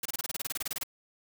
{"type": "noise bursts", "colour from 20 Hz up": "white", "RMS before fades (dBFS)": -33, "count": 16, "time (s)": [0.03, 0.835], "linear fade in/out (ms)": 5, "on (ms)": 25, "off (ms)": 27, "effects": []}